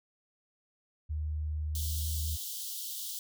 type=tone with pitch glide; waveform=sine; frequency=76.5 to 77.12 Hz; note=D#2 to D#2; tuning=-29 to -15 cents; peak=-31 dBFS; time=1.09-2.37 s; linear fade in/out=20 ms; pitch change=+14 cents; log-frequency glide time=1.7-1.83 s
type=high-pass noise; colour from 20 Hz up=white; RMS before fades=-39 dBFS; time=1.75-3.19 s; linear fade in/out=2 ms; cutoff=3000 Hz; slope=96 dB/octave
effects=none